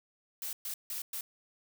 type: noise bursts at uneven times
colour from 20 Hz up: blue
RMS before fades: -38 dBFS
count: 4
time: 0.42-0.53 / 0.65-0.74 / 0.9-1.02 / 1.13-1.21 s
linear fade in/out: 2 ms
effects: none